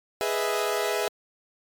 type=chord; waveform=sawtooth; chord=E major seventh; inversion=first; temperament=equal; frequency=415.3 / 493.9 / 622.3 / 659.3 Hz; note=G#4 / B4 / D#5 / E5; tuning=0 / 0 / 0 / 0 cents; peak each=-24 / -27 / -29 / -26 dBFS; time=0.21-1.08 s; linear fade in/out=0 ms; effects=MP3 96 kbps